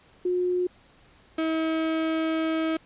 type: tone pair in turn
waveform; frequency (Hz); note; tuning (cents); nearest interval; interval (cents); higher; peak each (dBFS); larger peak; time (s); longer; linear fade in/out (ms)
sine / 35% pulse; 360 / 320.7; F#4 / E4; -47 / -48; major second; 201; first; -22; neither; 0.25-0.67 / 1.38-2.77; second; 5
effects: pink hiss -57 dBFS RMS until 2.85 s + resampled to 8000 Hz